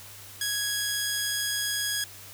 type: tone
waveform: 10% pulse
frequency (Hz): 1661.2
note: G#6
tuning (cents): 0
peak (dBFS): -18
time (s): 0.41-2.04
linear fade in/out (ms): 2
effects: added 99 Hz sine -52 dBFS peak until 2.33 s + white hiss -46 dBFS RMS until 2.33 s